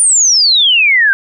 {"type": "exponential sweep", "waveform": "sine", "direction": "down", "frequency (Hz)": [9480, 1543], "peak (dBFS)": -6, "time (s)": [0, 1.13], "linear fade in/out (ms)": 0, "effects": []}